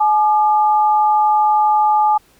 sine tone pair together, 850 / 1202.1 Hz, G#5 / D6, +40 / +40 cents, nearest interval tritone, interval 600 cents, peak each -11 / -20 dBFS, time 0-2.18 s, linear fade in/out 10 ms, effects pink hiss -53 dBFS RMS until 2.39 s

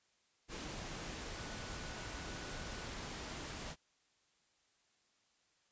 sine tone in noise, 1480 Hz, F#6, in tune, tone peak -55 dBFS, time 1.34-2.88 s, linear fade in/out 50 ms, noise pink, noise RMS -45 dBFS, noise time 0.48-3.76 s, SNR -13 dB, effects white hiss -75 dBFS RMS until 5.71 s + resampled to 16000 Hz

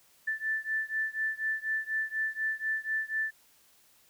sine beating tone pair, 1760 / 1764.1 Hz, A6 / A6, 0 / +4 cents, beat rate 4.1 Hz, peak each -32 / -33 dBFS, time 0.27-3.31 s, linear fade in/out 10 ms, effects white hiss -63 dBFS RMS until 4.09 s

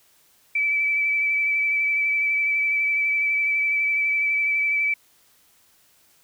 sine tone with vibrato, 2309 Hz, D7, 30 cents flat, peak -19 dBFS, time 0.55-4.94 s, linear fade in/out 5 ms, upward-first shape triangle, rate 12 Hz, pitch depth 23 cents each way, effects white hiss -59 dBFS RMS until 6.23 s

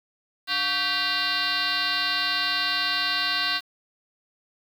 sine tone with frequency modulation, 2794 Hz, F7, in tune, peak -21 dBFS, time 0.47-3.61 s, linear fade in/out 50 ms, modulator 416 Hz, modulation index 4.2, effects tanh soft clip ceiling -18 dBFS + 8-bit

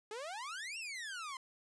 sawtooth exponential two-way sweep, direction up then down, 410 to 2806 to 1017 Hz, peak -38 dBFS, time 0.11-1.37 s, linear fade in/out 2 ms, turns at 0.78 s, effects resampled to 22050 Hz

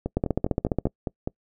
two click trains, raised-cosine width 2 ms, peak -9 / -13 dBFS, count 11 / 7, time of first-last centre 0.17-0.855 / 0.06-1.275 s, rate 14.6 / 4.94 Hz, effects noise-tail reverb RT60 0.1 s tail -26 dB re dry

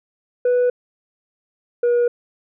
sine tone pair in turn, 493 / 480.6 Hz, B4 / B4, -3 / -47 cents, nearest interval unison, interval 44 cents, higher first, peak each -11 / -11 dBFS, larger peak neither, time 0.45-0.7 / 1.83-2.08 s, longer neither, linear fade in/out 5 ms, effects tanh soft clip ceiling -13 dBFS

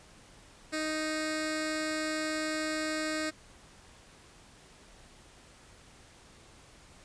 10% pulse tone with notch filter, 311.1 Hz, D#4, in tune, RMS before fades -33 dBFS, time 0.72-3.31 s, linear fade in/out 20 ms, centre 960 Hz, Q 1.4, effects pink hiss -56 dBFS RMS until 7.04 s + resampled to 22050 Hz

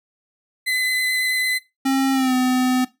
35% pulse tone with vibrato, 2024 Hz, B6, 42 cents sharp, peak -17 dBFS, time 0.66-1.59 s, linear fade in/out 20 ms, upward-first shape triangle, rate 9.1 Hz, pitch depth 13 cents each way
square tone with pitch glide, 268.5 to 254.2 Hz, C4 to C4, +45 to -50 cents, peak -17 dBFS, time 1.85-2.85 s, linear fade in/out 10 ms, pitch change -95 cents, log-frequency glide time 2.13-2.34 s
effects noise-tail reverb RT60 0.2 s tail -17 dB re dry

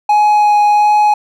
triangle tone with vibrato, 836 Hz, G#5, 11 cents sharp, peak -5 dBFS, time 0.09-1.14 s, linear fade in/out 5 ms, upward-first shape sine, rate 1.4 Hz, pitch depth 9 cents each way, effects none

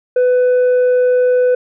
sine tone with tanh clipping, 499.3 Hz, B4, 19 cents sharp, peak -10 dBFS, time 0.16-1.55 s, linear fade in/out 5 ms, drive 3 dB, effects none

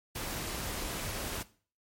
pink noise, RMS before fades -37 dBFS, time 0.15-1.43 s, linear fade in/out 10 ms, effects noise-tail reverb RT60 0.4 s tail -17 dB re dry + MP3 64 kbps

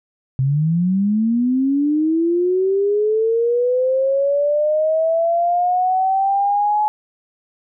sine linear sweep, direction up, 128.5 to 852 Hz, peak -14 dBFS, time 0.39-6.88 s, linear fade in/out 0 ms, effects none

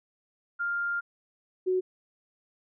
sine tone pair in turn, 1400 / 370.1 Hz, F6 / F#4, +4 / 0 cents, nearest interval octave + major seventh, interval 2304 cents, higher first, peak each -27 / -23 dBFS, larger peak second, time 0.59-1.01 / 1.66-1.81 s, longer first, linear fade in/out 20 ms, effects none

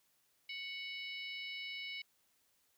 harmonic tone with a mistuned harmonic, 740 Hz, F#5, in tune, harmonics 3 / 4 / 5 / 6 / 7, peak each -44 / -47 / -51 / -55 / -55 dBFS, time 0.49-2.02 s, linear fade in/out 5 ms, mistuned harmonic 5, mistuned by +90 cents, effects white hiss -75 dBFS RMS until 2.77 s

